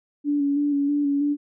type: tone with vibrato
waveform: sine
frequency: 286.5 Hz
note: D4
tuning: 43 cents flat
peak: -19 dBFS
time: 0.24-1.37 s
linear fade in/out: 50 ms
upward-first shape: square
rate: 3.1 Hz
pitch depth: 23 cents each way
effects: none